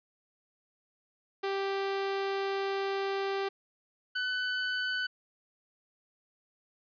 sawtooth tone pair in turn, 392 / 1501.1 Hz, G4 / F#6, 0 / +25 cents, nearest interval octave + major seventh, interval 2325 cents, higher second, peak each -26 dBFS, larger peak neither, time 1.43-3.49 / 4.15-5.07 s, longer first, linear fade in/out 10 ms, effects resampled to 11025 Hz + 11-bit

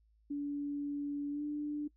sine tone with pitch glide, 287.4 to 295.5 Hz, D4 to D4, -37 to +11 cents, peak -34 dBFS, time 0.3-1.88 s, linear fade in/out 10 ms, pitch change +48 cents, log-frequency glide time 1.31-1.43 s, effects noise-tail reverb RT60 0.1 s tail -21 dB re dry + added 54 Hz sine -66 dBFS peak until 1.96 s

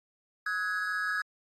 triangle tone cluster, 1278 / 1478 / 1663 Hz, D#6 / F#6 / G#6, +46 / -2 / +2 cents, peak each -34 / -35 / -29 dBFS, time 0.46-1.22 s, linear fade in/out 5 ms, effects AAC 32 kbps

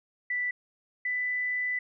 sine tone pair in turn, 1975.5 / 1991.5 Hz, B6 / B6, 0 / +14 cents, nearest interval unison, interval 14 cents, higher second, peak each -27 dBFS, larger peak neither, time 0.3-0.51 / 1.05-1.79 s, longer second, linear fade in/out 5 ms, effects none

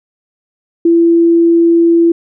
sine tone, 336.4 Hz, E4, 35 cents sharp, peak -5 dBFS, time 0.85-2.12 s, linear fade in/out 5 ms, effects none

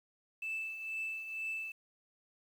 sine tone with tremolo, 2637 Hz, E7, in tune, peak -33 dBFS, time 0.42-1.72 s, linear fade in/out 5 ms, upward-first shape triangle, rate 2.1 Hz, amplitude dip 65%, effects tanh soft clip ceiling -32 dBFS + 10-bit

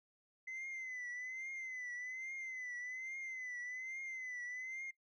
sine tone with vibrato, 2037 Hz, C7, 47 cents flat, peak -40 dBFS, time 0.47-4.91 s, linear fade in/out 10 ms, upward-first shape triangle, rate 1.2 Hz, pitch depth 84 cents each way, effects noise-tail reverb RT60 0.1 s tail -19 dB re dry + tanh soft clip ceiling -41 dBFS

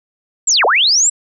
sine linear two-way sweep, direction down then up, 7902 to 395.1 to 7902 Hz, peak -9 dBFS, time 0.47-1.1 s, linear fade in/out 10 ms, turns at 0.65 s, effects none

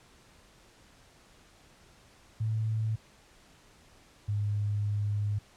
sine tone pair in turn, 110 / 103.31 Hz, A2 / G#2, 0 / -9 cents, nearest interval minor second, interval 109 cents, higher first, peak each -27 dBFS, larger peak neither, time 2.4-2.96 / 4.28-5.39 s, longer second, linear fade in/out 10 ms, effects pink hiss -59 dBFS RMS until 5.56 s + low-pass 9000 Hz 12 dB/octave

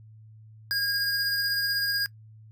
square tone pair together, 1625 / 4891 Hz, G#6 / D#8, -38 / -31 cents, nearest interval octave + perfect fifth, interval 1907 cents, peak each -28 / -29 dBFS, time 0.71-2.06 s, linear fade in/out 0 ms, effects noise-tail reverb RT60 0.1 s tail -21 dB re dry + added 109 Hz sine -47 dBFS peak until 2.51 s

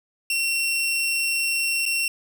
sawtooth tone with dropouts, 2725 Hz, F7, 43 cents flat, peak -18 dBFS, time 0.3-2.08 s, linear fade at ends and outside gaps 2 ms, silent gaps 1.855-1.861 s, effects none

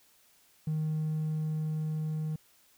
triangle tone with level ramp, 155.56 Hz, D#3, in tune, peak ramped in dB -25 to -28 dBFS, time 0.67-2.36 s, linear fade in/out 5 ms, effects tanh soft clip ceiling -24 dBFS + white hiss -64 dBFS RMS until 2.77 s

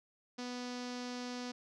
sawtooth tone with low-pass filter, 246.9 Hz, B3, in tune, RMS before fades -42 dBFS, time 0.38-1.52 s, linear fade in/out 10 ms, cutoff 5300 Hz, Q 3, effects none

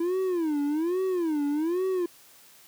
triangle tone with vibrato, 329.6 Hz, E4, in tune, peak -22 dBFS, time 0-2.06 s, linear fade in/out 5 ms, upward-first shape sine, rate 1.2 Hz, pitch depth 240 cents each way, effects white hiss -54 dBFS RMS until 2.67 s + high-pass 100 Hz 12 dB/octave

